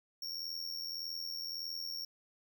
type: tone with amplitude modulation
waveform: square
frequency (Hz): 5510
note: F8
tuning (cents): -24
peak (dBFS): -36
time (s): 0.22-2.05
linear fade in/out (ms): 5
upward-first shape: sine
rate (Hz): 81.7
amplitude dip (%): 65
effects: none